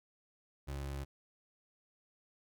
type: tone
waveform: 30% pulse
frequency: 69.3 Hz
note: C#2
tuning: in tune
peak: -36 dBFS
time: 0.67-1.05 s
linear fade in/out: 20 ms
effects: none